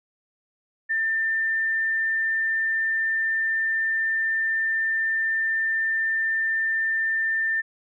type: tone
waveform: sine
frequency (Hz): 1792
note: A6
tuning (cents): +31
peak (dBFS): -21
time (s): 0.89-7.62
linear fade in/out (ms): 20
effects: none